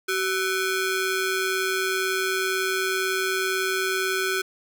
sawtooth ring-modulated tone, 938 Hz, A#5, 11 cents sharp, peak -16 dBFS, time 0.08-4.42 s, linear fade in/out 10 ms, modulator 558 Hz, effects none

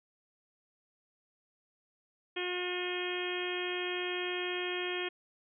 harmonic tone, 359.3 Hz, F4, 49 cents sharp, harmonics 1 / 2 / 3 / 4 / 5 / 6 / 7 / 8 / 9, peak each -36 / -45 / -47 / -46 / -42 / -44 / -41 / -45 / -41 dBFS, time 2.36-5.09 s, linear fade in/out 10 ms, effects none

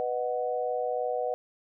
sine chord, B major, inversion none, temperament equal with one note detuned, 493.9 / 616.5 / 740 Hz, B4 / D#5 / F#5, 0 / -16 / 0 cents, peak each -30 / -33 / -32 dBFS, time 0-1.34 s, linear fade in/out 0 ms, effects none

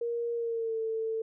sine tone with pitch glide, 470 to 445.9 Hz, A#4 to A4, +14 to +23 cents, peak -29 dBFS, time 0.01-1.22 s, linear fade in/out 5 ms, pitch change -91 cents, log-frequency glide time 0.34-0.8 s, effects none

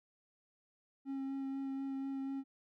triangle tone with vibrato, 270.9 Hz, C#4, 40 cents flat, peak -35 dBFS, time 1.05-2.44 s, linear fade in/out 50 ms, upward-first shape sine, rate 4.1 Hz, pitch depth 12 cents each way, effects none

